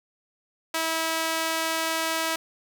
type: tone with high-pass filter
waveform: sawtooth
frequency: 324.3 Hz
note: E4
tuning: 28 cents flat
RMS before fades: -27 dBFS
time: 0.74-2.36 s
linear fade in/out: 5 ms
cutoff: 800 Hz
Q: 0.58
effects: none